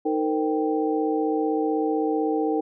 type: tone cluster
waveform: sine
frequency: 311.7 / 454.2 / 510 / 784 Hz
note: D#4 / A#4 / C5 / G5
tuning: +3 / -45 / -44 / 0 cents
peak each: -24 / -25 / -33 / -29 dBFS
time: 0.05-2.61 s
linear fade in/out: 10 ms
effects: none